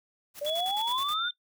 white noise with tremolo, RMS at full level -42 dBFS, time 0.34-1.17 s, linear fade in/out 50 ms, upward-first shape square, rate 9.4 Hz, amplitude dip 75%
sine exponential sweep, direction up, 568 to 1473 Hz, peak -29 dBFS, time 0.41-1.29 s, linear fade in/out 10 ms
sine tone with pitch glide, 3389 to 3584 Hz, G#7 to A7, +34 to +31 cents, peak -30 dBFS, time 0.46-1.31 s, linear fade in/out 5 ms, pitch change +97 cents, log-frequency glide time 0.85-1.16 s
effects noise-tail reverb RT60 0.1 s tail -17 dB re dry

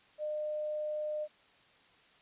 sine tone, 606 Hz, D#5, 46 cents flat, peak -33 dBFS, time 0.18-1.28 s, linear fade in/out 50 ms, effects white hiss -63 dBFS RMS until 2.21 s + resampled to 8000 Hz

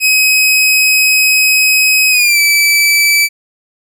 sawtooth tone with pitch glide, 2536 to 2312 Hz, D#7 to D7, +32 to -28 cents, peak -4 dBFS, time 0-3.29 s, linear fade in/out 50 ms, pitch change -160 cents, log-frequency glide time 2.1-2.39 s, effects none

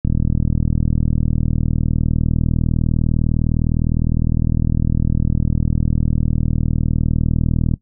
click train, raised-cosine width 5 ms, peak -5 dBFS, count 307, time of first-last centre 0.05-7.738 s, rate 39.8 Hz, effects noise-tail reverb RT60 0.1 s tail -17 dB re dry

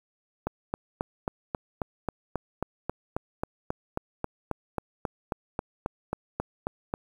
click train, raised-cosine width 1 ms, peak -14 dBFS, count 25, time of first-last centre 0.47-6.939 s, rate 3.71 Hz, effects 8-bit

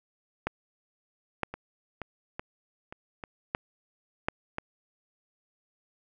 clicks, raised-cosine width 0.5 ms, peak -13 / -12 / -22 / -21 / -19 / -26 / -23 / -12 / -11 / -17 dBFS, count 10, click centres 0.47 / 1.433 / 1.54 / 2.017 / 2.395 / 2.925 / 3.238 / 3.549 / 4.285 / 4.584 s, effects none

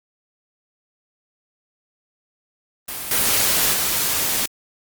white noise with level steps, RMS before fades -29 / -18 / -21 dBFS, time 2.88-4.46 s, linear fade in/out 5 ms, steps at 3.11 / 3.73 s, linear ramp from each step 2 ms, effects Opus 32 kbps

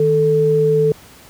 sine tone pair together, 155.56 / 440 Hz, D#3 / A4, 0 / 0 cents, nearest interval octave + tritone, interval 1800 cents, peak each -18 / -12 dBFS, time 0-0.92 s, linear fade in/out 2 ms, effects pink hiss -43 dBFS RMS until 1.29 s + high-pass 60 Hz 12 dB/octave

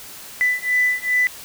sine beating tone pair, 1991 / 1993.5 Hz, B6 / B6, +14 / +16 cents, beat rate 2.5 Hz, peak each -19 dBFS, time 0.41-1.27 s, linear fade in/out 0 ms, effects tanh soft clip ceiling -9 dBFS + white hiss -38 dBFS RMS until 1.44 s

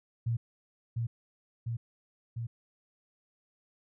sine tone with echo, 116.4 Hz, A#2, 2 cents flat, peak -27 dBFS, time 0.26-0.37 s, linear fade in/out 10 ms, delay 700 ms, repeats 3, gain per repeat -2 dB, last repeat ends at 2.47 s, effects none

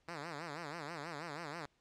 5% pulse tone with vibrato, 157 Hz, D#3, 16 cents sharp, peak -31 dBFS, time 0.08-1.66 s, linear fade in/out 2 ms, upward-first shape sine, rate 6.2 Hz, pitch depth 180 cents each way, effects pink hiss -75 dBFS RMS until 1.8 s + low-pass 6000 Hz 12 dB/octave

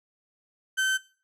35% pulse tone, 1540 Hz, G6, 31 cents flat, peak -21 dBFS, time 0.77-0.98 s, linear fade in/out 20 ms, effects noise-tail reverb RT60 0.4 s tail -19 dB re dry + low-pass 12000 Hz 12 dB/octave

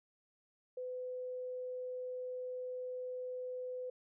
sine tone, 504 Hz, B4, 35 cents sharp, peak -39 dBFS, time 0.77-3.9 s, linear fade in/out 5 ms, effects none

